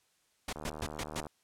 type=noise bursts; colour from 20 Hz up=pink; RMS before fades=-36 dBFS; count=5; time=0.48-1.205 s; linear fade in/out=5 ms; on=49 ms; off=120 ms
type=click train; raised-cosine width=1 ms; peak=-28 dBFS; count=55; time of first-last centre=0.56-1.268 s; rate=76.3 Hz
effects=white hiss -72 dBFS RMS until 1.43 s + low-pass 10000 Hz 12 dB/octave